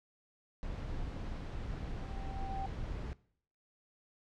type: noise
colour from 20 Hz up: brown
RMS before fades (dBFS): -40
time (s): 0.63-3.13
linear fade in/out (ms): 0
type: tone with exponential growth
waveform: sine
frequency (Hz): 778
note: G5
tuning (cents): -13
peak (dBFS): -36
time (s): 1.46-2.66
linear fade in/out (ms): 2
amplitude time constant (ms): 260
effects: noise-tail reverb RT60 0.6 s tail -20 dB re dry + low-pass 5000 Hz 12 dB/octave